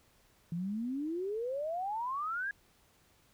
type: exponential sweep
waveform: sine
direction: up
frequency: 163.5 to 1677 Hz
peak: -33 dBFS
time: 0.52-2.51 s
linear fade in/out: 2 ms
effects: pink hiss -67 dBFS RMS until 3.33 s